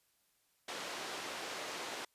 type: band-pass noise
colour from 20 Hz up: pink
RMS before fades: -43 dBFS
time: 0.68-2.05 s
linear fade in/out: 5 ms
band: 420 to 6300 Hz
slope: 12 dB/octave
effects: white hiss -75 dBFS RMS until 2.14 s + resampled to 32000 Hz